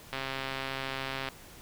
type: click train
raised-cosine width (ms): 0.3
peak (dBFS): -18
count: 156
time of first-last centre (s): 0.13-1.287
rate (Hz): 134
effects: pink hiss -51 dBFS RMS until 1.61 s